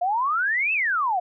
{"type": "exponential two-way sweep", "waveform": "sine", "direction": "up then down", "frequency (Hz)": [685, 2684, 685], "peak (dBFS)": -20, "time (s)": [0.01, 1.2], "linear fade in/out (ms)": 10, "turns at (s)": 0.73, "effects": []}